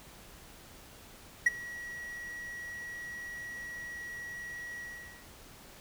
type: tone with ADSR envelope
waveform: triangle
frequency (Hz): 1918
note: A#6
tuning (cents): +49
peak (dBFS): -16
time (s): 1.46-5.26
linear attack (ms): 7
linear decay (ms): 23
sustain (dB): -22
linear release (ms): 460
effects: pink hiss -53 dBFS RMS until 5.8 s